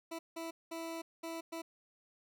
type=tone bursts at uneven times; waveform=20% pulse; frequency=329.6 Hz; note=E4; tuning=in tune; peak=-35 dBFS; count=5; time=0.11-0.19 / 0.36-0.51 / 0.71-1.02 / 1.23-1.41 / 1.52-1.62 s; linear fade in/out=10 ms; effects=none